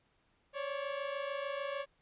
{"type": "tone pair together", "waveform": "sawtooth", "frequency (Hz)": [547.3, 574], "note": ["C#5", "D5"], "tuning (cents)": [-22, -40], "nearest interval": "minor second", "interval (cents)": 82, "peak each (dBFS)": [-35, -35], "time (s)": [0.53, 1.86], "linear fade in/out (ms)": 50, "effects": ["pink hiss -73 dBFS RMS until 2.01 s", "resampled to 8000 Hz"]}